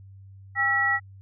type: tone cluster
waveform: sine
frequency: 804 / 1329 / 1931 Hz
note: G5 / E6 / B6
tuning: +44 / +14 / -39 cents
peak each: -29 / -29 / -21 dBFS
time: 0.55-1 s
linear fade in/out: 50 ms
effects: added 97 Hz sine -44 dBFS peak until 1.21 s